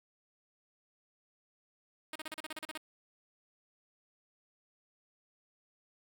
5% pulse tone bursts, 311.8 Hz, D#4, 4 cents sharp, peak -28 dBFS, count 11, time 2.13-2.776 s, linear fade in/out 2 ms, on 26 ms, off 36 ms, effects none

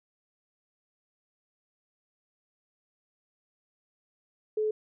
sine tone, 429.6 Hz, A4, 41 cents flat, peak -25 dBFS, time 4.57-4.71 s, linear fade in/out 5 ms, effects none

